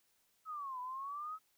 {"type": "exponential two-way sweep", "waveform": "sine", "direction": "down then up", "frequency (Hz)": [1301, 987.8, 1293], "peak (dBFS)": -40, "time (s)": [0.45, 1.39], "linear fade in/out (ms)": 50, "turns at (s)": 0.8, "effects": ["white hiss -75 dBFS RMS until 1.57 s"]}